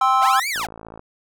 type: chord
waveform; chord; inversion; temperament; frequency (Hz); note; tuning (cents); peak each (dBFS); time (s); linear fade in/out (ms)
triangle; C major; second; just; 784.9 / 1046.5 / 1308.1; G5 / C6 / E6; +2 / 0 / -14; -17 / -17 / -16; 0.01-0.4; 5
type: linear two-way sweep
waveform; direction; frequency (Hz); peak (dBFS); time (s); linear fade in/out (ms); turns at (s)
sawtooth; up then down; 583 to 2385 to 583; -19; 0.21-0.67; 20; 0.49
type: click train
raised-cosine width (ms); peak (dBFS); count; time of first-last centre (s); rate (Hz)
1; -23; 25; 0.56-0.994; 55.3
effects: none